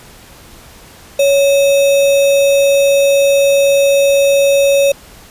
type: tone with sample-and-hold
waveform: sine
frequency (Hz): 558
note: C#5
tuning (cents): +11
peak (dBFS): -7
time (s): 1.19-4.92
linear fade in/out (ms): 5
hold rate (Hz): 3150
effects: pink hiss -39 dBFS RMS until 5.3 s + resampled to 32000 Hz